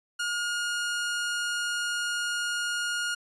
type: tone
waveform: sawtooth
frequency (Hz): 1428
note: F6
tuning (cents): +38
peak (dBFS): -24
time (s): 0.19-3.15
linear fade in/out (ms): 10
effects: resampled to 24000 Hz